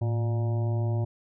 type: harmonic tone with a mistuned harmonic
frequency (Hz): 118.2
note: A#2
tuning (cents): +24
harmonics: 1 / 2 / 3 / 5 / 6 / 7 / 8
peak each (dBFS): -24 / -41 / -37 / -40 / -44 / -47 / -49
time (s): 0.01-1.05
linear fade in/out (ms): 10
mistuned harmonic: 1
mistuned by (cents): -110
effects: none